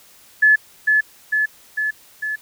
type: tone with echo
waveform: sine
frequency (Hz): 1721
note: A6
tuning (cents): -39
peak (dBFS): -9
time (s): 0.42-0.56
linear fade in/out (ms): 10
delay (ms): 450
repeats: 4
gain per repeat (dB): -3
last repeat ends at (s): 2.36
effects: white hiss -49 dBFS RMS until 2.41 s